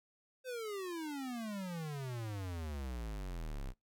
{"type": "exponential sweep", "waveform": "square", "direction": "down", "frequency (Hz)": [523.3, 30.87], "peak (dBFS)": -40, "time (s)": [0.44, 3.74], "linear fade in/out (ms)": 50, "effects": ["noise-tail reverb RT60 0.2 s tail -24 dB re dry"]}